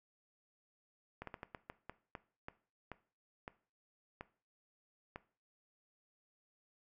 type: slowing click train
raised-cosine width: 0.5 ms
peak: -29 dBFS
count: 13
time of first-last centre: 1.22-5.159 s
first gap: 53 ms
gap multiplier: 1.3
effects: noise-tail reverb RT60 0.4 s tail -17 dB re dry